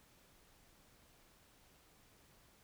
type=silence; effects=pink hiss -67 dBFS RMS until 2.63 s